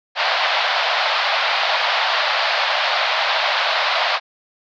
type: band-pass noise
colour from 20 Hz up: pink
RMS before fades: -19 dBFS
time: 0.15-4.2 s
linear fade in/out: 50 ms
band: 610 to 4600 Hz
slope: 48 dB/octave
effects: none